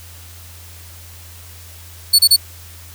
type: tone bursts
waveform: sawtooth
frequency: 4435 Hz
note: C#8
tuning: in tune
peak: -4 dBFS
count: 3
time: 2.13-2.364 s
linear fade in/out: 10 ms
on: 58 ms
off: 30 ms
effects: added 85 Hz sine -38 dBFS peak until 2.94 s + white hiss -41 dBFS RMS until 2.94 s